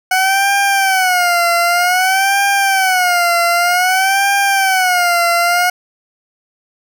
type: tone with vibrato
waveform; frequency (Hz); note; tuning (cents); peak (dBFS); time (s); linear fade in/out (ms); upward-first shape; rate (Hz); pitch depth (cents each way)
20% pulse; 740; F#5; 0; -6; 0.11-5.7; 5; sine; 0.53; 130
effects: none